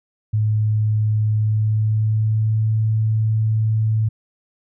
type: tone with pitch glide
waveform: sine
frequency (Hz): 107.5 to 109.7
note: A2 to A2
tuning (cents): -40 to -5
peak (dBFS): -15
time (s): 0.33-4.09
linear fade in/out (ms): 10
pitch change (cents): +35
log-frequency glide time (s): 1.33-2.71
effects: none